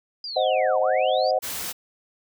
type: linear two-way sweep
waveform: sine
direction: down then up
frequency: 4943 to 700 to 4943 Hz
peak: -30 dBFS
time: 0.24-1.31 s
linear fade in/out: 2 ms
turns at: 0.8 s
type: chord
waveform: sine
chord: C diminished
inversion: none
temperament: equal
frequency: 523.3 / 622.3 / 740 Hz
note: C5 / Eb5 / Gb5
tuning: 0 / 0 / 0 cents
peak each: -23 dBFS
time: 0.36-1.39 s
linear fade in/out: 5 ms
type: noise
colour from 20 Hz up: white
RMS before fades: -31 dBFS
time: 1.42-1.73 s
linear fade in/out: 20 ms
effects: none